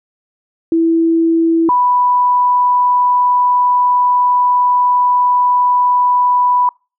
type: tone pair in turn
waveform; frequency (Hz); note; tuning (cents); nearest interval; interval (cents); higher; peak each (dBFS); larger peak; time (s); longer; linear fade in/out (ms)
sine; 329.6 / 987.7; E4 / B5; 0 / 0; octave + perfect fifth; 1900; second; -9 / -9; neither; 0.72-1.69 / 1.69-6.69; second; 2
effects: noise-tail reverb RT60 0.3 s tail -26 dB re dry